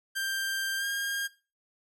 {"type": "tone with pitch glide", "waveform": "sawtooth", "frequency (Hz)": [1581, 1614.2], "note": ["G6", "G#6"], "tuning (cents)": [14, -50], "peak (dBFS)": -26, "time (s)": [0.15, 1.28], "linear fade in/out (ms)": 20, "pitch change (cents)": 36, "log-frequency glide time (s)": [0.78, 0.85], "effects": ["noise-tail reverb RT60 0.3 s tail -18 dB re dry"]}